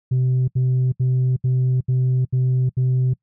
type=tone bursts; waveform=sine; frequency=128 Hz; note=C3; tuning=38 cents flat; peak=-13 dBFS; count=7; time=0.11-3.138 s; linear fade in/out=10 ms; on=370 ms; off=73 ms; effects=noise-tail reverb RT60 0.1 s tail -24 dB re dry + tanh soft clip ceiling -14 dBFS